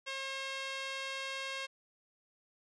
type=tone with band-pass filter; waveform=sawtooth; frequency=538 Hz; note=C5; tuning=48 cents sharp; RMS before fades=-40 dBFS; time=0.06-1.67 s; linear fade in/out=20 ms; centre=2900 Hz; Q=1.1; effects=resampled to 24000 Hz